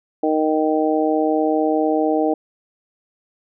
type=harmonic tone; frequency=155.56 Hz; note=D#3; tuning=in tune; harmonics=2 / 3 / 4 / 5; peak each=-19 / -21 / -22 / -23 dBFS; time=0.23-2.34 s; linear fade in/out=5 ms; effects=none